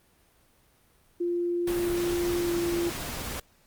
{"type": "tone with pitch glide", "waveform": "sine", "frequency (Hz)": [348.1, 343.7], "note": ["F4", "F4"], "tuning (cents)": [-6, -28], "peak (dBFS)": -25, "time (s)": [1.2, 2.9], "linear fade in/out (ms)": 10, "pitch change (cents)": -22, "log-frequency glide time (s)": [2.39, 2.53]}
{"type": "noise", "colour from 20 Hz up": "pink", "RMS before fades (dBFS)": -35, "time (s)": [1.67, 3.4], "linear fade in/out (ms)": 5}
{"effects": ["pink hiss -63 dBFS RMS until 3.66 s", "Opus 32 kbps"]}